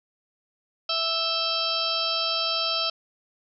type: harmonic tone with a mistuned harmonic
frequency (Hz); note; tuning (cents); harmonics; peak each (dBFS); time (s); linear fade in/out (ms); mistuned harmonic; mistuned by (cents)
659.3; E5; 0; 1 / 2 / 4 / 5 / 6 / 7 / 8; -33 / -31 / -34 / -30 / -31 / -31 / -30; 0.89-2.9; 5; 5; -62
effects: none